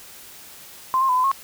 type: tone with pitch steps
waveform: sine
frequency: 1040 / 1065 / 1005 / 1015 / 1085 Hz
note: C6 / C6 / B5 / B5 / C#6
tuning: -11 / +30 / +30 / +47 / -37 cents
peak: -16 dBFS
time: 0.94-1.315 s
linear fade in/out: 0 ms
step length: 75 ms
effects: white hiss -43 dBFS RMS until 1.43 s